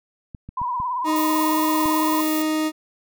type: clicks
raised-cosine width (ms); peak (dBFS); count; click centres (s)
5; -23; 5; 0.348 / 0.49 / 0.616 / 0.801 / 1.858
type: tone with vibrato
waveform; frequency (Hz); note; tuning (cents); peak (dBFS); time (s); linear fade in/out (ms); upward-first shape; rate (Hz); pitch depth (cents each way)
sine; 989; B5; +2; -22; 0.57-2.21; 5; triangle; 18; 91
type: tone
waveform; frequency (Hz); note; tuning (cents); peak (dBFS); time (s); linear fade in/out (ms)
40% pulse; 311.1; D#4; 0; -19; 1.04-2.72; 50
type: noise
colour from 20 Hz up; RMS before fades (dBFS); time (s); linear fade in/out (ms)
violet; -30; 1.16-2.42; 2
effects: none